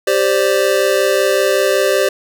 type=chord; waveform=square; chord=G suspended fourth; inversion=none; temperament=just; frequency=392 / 522.7 / 588 Hz; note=G4 / C5 / D5; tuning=0 / -2 / +2 cents; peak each=-17 dBFS; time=0.07-2.09 s; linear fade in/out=5 ms; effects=none